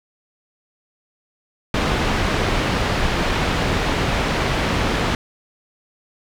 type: low-pass noise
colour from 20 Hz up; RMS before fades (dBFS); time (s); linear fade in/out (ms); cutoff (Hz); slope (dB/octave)
pink; -20; 1.74-5.15; 2; 3500; 12
effects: none